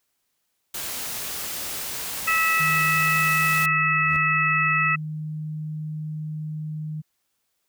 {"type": "noise", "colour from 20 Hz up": "white", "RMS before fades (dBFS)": -31, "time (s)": [0.74, 3.66], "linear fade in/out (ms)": 5}
{"type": "harmonic tone", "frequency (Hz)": 650, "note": "E5", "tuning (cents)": -24, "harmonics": [2, 3, 4], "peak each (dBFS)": [-23, -23, -23], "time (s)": [2.27, 4.96], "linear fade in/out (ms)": 10}
{"type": "tone", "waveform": "sine", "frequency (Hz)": 154.2, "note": "D#3", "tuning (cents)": -15, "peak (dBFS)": -28, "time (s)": [2.59, 7.02], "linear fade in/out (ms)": 20}
{"type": "tone with exponential growth", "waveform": "20% pulse", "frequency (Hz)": 80.7, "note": "E2", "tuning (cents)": -36, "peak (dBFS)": -29, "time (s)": [3.91, 4.17], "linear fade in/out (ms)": 0, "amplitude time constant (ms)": 55}
{"effects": ["white hiss -74 dBFS RMS until 7.68 s"]}